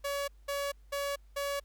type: tone bursts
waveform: sawtooth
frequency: 565 Hz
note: C#5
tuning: 33 cents sharp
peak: -28 dBFS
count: 4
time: 0.04-1.6 s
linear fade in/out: 10 ms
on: 240 ms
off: 200 ms
effects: added 50 Hz sine -54 dBFS peak until 1.64 s + pink hiss -73 dBFS RMS until 1.64 s